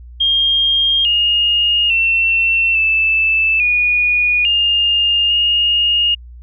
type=tone with pitch steps; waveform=sine; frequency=3222 / 2849 / 2698 / 2635 / 2454 / 2822 / 2850 Hz; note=G7 / F7 / E7 / E7 / D#7 / F7 / F7; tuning=+47 / +34 / +40 / -1 / -25 / +17 / +34 cents; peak=-11 dBFS; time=0.2-6.15 s; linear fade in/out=10 ms; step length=850 ms; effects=added 60 Hz sine -33 dBFS peak until 6.42 s